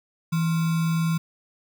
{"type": "tone with sample-and-hold", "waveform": "sine", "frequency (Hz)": 164.3, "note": "E3", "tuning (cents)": -5, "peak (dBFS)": -20, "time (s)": [0.32, 1.18], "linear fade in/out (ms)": 10, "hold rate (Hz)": 1225, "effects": []}